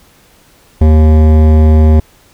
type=tone with hard clipping; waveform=sine; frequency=77.78 Hz; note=D#2; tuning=in tune; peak=-5 dBFS; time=0.81-2 s; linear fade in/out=5 ms; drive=15 dB; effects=pink hiss -46 dBFS RMS until 2.33 s